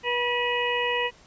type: harmonic tone with a mistuned harmonic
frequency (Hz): 485.5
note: B4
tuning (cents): -30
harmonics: 1 / 2 / 4 / 5 / 6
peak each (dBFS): -28 / -29 / -29 / -31 / -31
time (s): 0.03-1.11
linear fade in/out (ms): 50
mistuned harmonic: 5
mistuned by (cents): +56
effects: pink hiss -54 dBFS RMS until 1.26 s + resampled to 16000 Hz